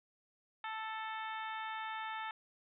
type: harmonic tone with a mistuned harmonic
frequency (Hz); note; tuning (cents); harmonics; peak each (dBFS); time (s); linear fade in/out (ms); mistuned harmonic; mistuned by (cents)
440; A4; 0; 2 / 3 / 4 / 5 / 6 / 7 / 8; -42 / -45 / -46 / -50 / -54 / -55 / -54; 0.64-2.31; 2; 8; +43
effects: none